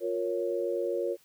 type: chord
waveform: sine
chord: Bb minor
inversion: second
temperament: equal with one note detuned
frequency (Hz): 354.5 / 466.2 / 554.4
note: F4 / Bb4 / Db5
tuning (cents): +26 / 0 / 0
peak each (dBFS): -32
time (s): 0-1.17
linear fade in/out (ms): 50
effects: white hiss -63 dBFS RMS until 1.24 s